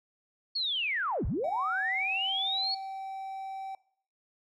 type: linear two-way sweep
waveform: sine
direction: down then up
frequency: 4435 to 30.87 to 4435 Hz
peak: -28 dBFS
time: 0.55-2.75 s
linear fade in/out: 10 ms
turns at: 1.26 s
type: tone with pitch glide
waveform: triangle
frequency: 758 to 772.6 Hz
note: F#5 to G5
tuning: +42 to -25 cents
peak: -34 dBFS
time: 1.44-3.75 s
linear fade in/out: 2 ms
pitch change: +33 cents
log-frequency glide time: 1.76-2.26 s
effects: noise-tail reverb RT60 0.6 s tail -21 dB re dry